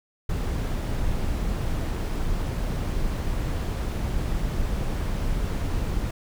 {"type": "noise", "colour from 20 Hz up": "brown", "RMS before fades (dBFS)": -26, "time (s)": [0.29, 6.11], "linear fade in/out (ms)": 5, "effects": []}